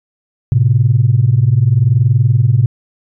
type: tone pair together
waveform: sine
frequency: 109.5 / 130.22 Hz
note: A2 / C3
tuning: -8 / -8 cents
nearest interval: minor third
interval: 300 cents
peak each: -10 dBFS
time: 0.52-2.66 s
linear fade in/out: 0 ms
effects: tanh soft clip ceiling 0 dBFS